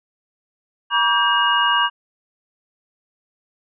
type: tone cluster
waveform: sine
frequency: 958 / 1149 / 1591 / 2863 Hz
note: A#5 / D6 / G6 / F7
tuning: +47 / -38 / +25 / +42 cents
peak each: -20 dBFS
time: 0.9-1.9 s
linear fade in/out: 50 ms
effects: none